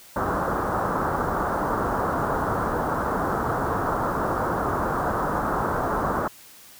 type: low-pass noise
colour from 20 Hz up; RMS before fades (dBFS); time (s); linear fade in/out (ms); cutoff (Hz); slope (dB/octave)
white; -25; 0.16-6.28; 5; 1400; 48
effects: white hiss -48 dBFS RMS until 6.79 s